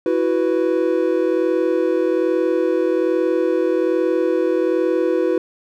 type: chord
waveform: triangle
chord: E suspended second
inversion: none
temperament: just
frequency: 329.6 / 370.8 / 494.4 Hz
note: E4 / F#4 / B4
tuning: 0 / +4 / +2 cents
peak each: -18 dBFS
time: 0.06-5.38 s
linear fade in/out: 2 ms
effects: none